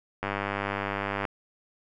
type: click train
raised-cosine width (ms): 0.5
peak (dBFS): -14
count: 103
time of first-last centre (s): 0.23-1.252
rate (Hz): 99.8
effects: none